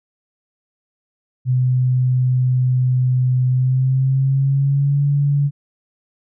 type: tone with pitch glide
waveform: sine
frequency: 127.1 to 142.66 Hz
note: C3 to D3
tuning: -50 to -50 cents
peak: -13 dBFS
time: 1.45-5.51 s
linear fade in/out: 50 ms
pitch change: +200 cents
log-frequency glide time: 3.48-5.03 s
effects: none